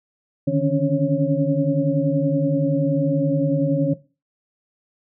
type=tone cluster; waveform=sine; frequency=146.2 / 156.9 / 273.6 / 284.1 / 550 Hz; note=D3 / D#3 / C#4 / C#4 / C#5; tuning=-7 / +15 / -23 / +43 / -14 cents; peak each=-23 dBFS; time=0.47-3.94 s; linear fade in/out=10 ms; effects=noise-tail reverb RT60 0.3 s tail -17 dB re dry